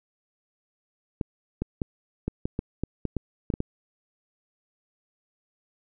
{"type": "clicks", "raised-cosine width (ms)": 3, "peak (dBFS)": -14, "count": 12, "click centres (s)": [1.212, 1.62, 1.818, 2.28, 2.455, 2.591, 2.836, 3.053, 3.167, 3.502, 3.539, 3.604], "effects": []}